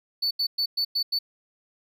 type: tone bursts at uneven times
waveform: triangle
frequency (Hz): 4484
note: C#8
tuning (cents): +19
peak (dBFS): -21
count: 6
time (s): 0.22-0.31 / 0.39-0.47 / 0.58-0.66 / 0.77-0.85 / 0.95-1.03 / 1.12-1.19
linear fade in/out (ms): 10
effects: none